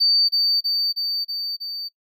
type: tone with echo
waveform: triangle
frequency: 4593 Hz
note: D8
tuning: 39 cents flat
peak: -11 dBFS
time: 0-0.29 s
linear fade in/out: 20 ms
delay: 320 ms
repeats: 5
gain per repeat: -3 dB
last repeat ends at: 1.89 s
effects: noise-tail reverb RT60 0.1 s tail -22 dB re dry + tanh soft clip ceiling -12 dBFS